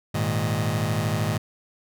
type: chord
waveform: sawtooth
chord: Ab suspended second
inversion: none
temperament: just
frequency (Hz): 103.83 / 116.8 / 155.74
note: Ab2 / Bb2 / Eb3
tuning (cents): 0 / +4 / +2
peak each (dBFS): -22 / -23 / -23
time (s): 0.14-1.38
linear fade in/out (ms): 10
effects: none